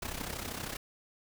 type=noise with amplitude modulation; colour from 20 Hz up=pink; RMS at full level=-36 dBFS; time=0.02-0.77 s; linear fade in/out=5 ms; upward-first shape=sine; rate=32.7 Hz; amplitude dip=70%; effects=none